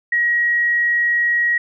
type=tone; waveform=sine; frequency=1900 Hz; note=A#6; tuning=33 cents sharp; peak=-14 dBFS; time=0.12-1.58 s; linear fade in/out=5 ms; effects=none